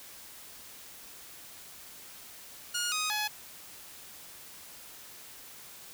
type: tone with pitch steps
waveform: 10% pulse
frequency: 1432 / 1251 / 845 Hz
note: F6 / D#6 / G#5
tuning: +43 / +9 / +30 cents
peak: -21 dBFS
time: 2.74-3.28 s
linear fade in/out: 10 ms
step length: 180 ms
effects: white hiss -49 dBFS RMS until 5.93 s